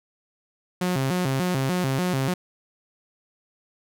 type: tone with vibrato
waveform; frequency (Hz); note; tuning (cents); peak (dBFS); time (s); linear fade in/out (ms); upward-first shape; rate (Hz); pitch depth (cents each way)
sawtooth; 155.56; D#3; 0; -18; 0.81-2.34; 5; square; 3.4; 260
effects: none